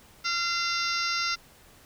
harmonic tone with a mistuned harmonic, 687 Hz, F5, 29 cents flat, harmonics 2 / 3 / 4 / 5 / 6 / 7 / 8 / 9, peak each -30 / -33 / -36 / -38 / -38 / -33 / -34 / -40 dBFS, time 0.24-1.36 s, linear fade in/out 20 ms, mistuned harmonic 5, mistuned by +81 cents, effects pink hiss -55 dBFS RMS until 1.85 s

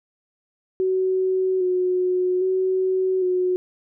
sine tone with vibrato, 370 Hz, F#4, in tune, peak -18 dBFS, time 0.8-3.56 s, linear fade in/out 0 ms, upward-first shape square, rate 0.62 Hz, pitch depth 23 cents each way, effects none

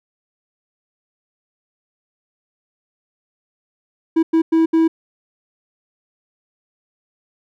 triangle tone bursts at uneven times, 325.3 Hz, E4, 23 cents flat, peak -9 dBFS, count 4, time 4.16-4.23 / 4.33-4.42 / 4.52-4.66 / 4.73-4.88 s, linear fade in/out 10 ms, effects none

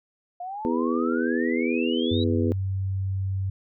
sine exponential sweep, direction up, 698.5 to 3951 Hz, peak -31 dBFS, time 0.4-2.24 s, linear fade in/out 5 ms
harmonic tone, 82.41 Hz, E2, in tune, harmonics 3 / 4 / 5 / 6, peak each -25 / -27 / -29 / -31 dBFS, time 0.65-2.52 s, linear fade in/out 0 ms
sine tone, 96 Hz, G2, 36 cents flat, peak -24 dBFS, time 2.11-3.5 s, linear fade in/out 5 ms
effects none

